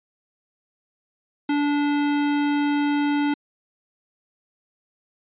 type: tone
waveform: square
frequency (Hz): 290.3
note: D4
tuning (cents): -20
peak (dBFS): -20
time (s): 1.49-3.34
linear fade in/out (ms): 5
effects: resampled to 8000 Hz